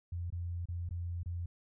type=tone with dropouts; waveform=sine; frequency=86.7 Hz; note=F2; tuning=12 cents flat; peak=-35 dBFS; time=0.12-1.46 s; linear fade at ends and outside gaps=5 ms; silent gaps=0.303-0.324 / 0.656-0.686 / 0.891-0.908 / 1.232-1.259 s; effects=none